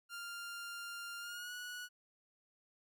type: tone with pitch glide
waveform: sawtooth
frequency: 1396.9 to 1465.5 Hz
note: F6 to F#6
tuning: 0 to -17 cents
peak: -40 dBFS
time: 0.09-1.89 s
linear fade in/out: 50 ms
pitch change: +83 cents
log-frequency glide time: 1.19-1.53 s
effects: none